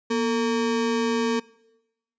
square ring-modulated tone, 344 Hz, F4, 26 cents flat, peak -19 dBFS, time 0.1-1.4 s, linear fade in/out 10 ms, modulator 105 Hz, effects noise-tail reverb RT60 0.9 s tail -22 dB re dry + resampled to 16000 Hz

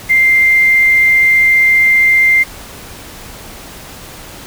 sine tone with quantisation, 2095 Hz, C7, 2 cents sharp, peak -6 dBFS, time 0.09-2.44 s, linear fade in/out 20 ms, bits 5, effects pink hiss -32 dBFS RMS until 4.46 s

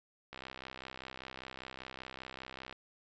click train, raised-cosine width 0.3 ms, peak -28 dBFS, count 157, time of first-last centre 0.33-2.726 s, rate 65.1 Hz, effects resampled to 16000 Hz

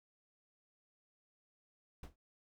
brown noise with exponential decay, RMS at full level -41 dBFS, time 2.03-2.16 s, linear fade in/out 5 ms, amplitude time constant 27 ms, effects none

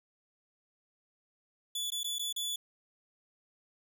sawtooth tone with dropouts, 3449 Hz, A7, 35 cents flat, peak -30 dBFS, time 1.75-2.56 s, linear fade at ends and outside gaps 5 ms, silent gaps 1.904-1.919 / 2.033-2.043 / 2.185-2.193 / 2.327-2.362 s, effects none

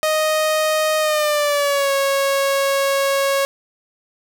sawtooth tone with pitch glide, 622 to 550.9 Hz, D#5 to C#5, -1 to -11 cents, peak -12 dBFS, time 0.03-3.45 s, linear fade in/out 0 ms, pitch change -210 cents, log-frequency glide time 0.99-1.92 s, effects none

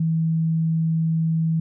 sine tone, 162.1 Hz, E3, 29 cents flat, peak -18 dBFS, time 0-1.6 s, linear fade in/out 5 ms, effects none

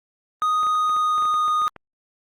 triangle tone with pitch glide, 1244.5 to 1233.1 Hz, D#6 to D#6, 0 to -16 cents, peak -16 dBFS, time 0.42-1.68 s, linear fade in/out 0 ms, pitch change -16 cents, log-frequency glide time 0.71-1.46 s
clicks, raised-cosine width 0.5 ms, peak -24 dBFS, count 12, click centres 0.632 / 0.668 / 0.895 / 0.965 / 1.181 / 1.223 / 1.254 / 1.341 / 1.481 / 1.618 / 1.67 / 1.763 s
effects Opus 32 kbps

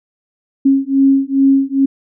sine beating tone pair, 270.9 / 273.3 Hz, C#4 / C#4, -40 / -24 cents, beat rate 2.4 Hz, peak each -12 dBFS, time 0.65-1.86 s, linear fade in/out 10 ms, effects none

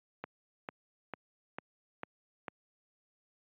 click train, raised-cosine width 0.5 ms, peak -23 dBFS, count 6, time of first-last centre 0.24-2.482 s, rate 2.23 Hz, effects high-pass 150 Hz 12 dB/octave + resampled to 8000 Hz

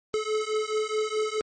square beating tone pair, 428.7 / 433.4 Hz, A4 / A4, -45 / -26 cents, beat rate 4.7 Hz, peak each -29 dBFS, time 0.14-1.41 s, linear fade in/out 0 ms, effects MP3 32 kbps

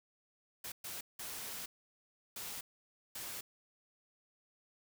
white noise bursts at uneven times, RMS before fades -44 dBFS, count 5, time 0.64-0.72 / 0.84-1.01 / 1.19-1.66 / 2.36-2.61 / 3.15-3.41 s, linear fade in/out 5 ms, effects none

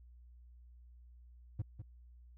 triangle tone with echo, 103.83 Hz, G#2, in tune, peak -31 dBFS, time 1.59-1.62 s, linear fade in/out 5 ms, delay 200 ms, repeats 1, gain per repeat -9 dB, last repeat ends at 1.82 s, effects added 60 Hz sine -55 dBFS peak until 2.37 s

